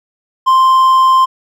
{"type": "tone", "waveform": "triangle", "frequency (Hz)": 1046.5, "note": "C6", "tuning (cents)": 0, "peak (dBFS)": -4, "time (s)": [0.46, 1.26], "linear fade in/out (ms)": 20, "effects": []}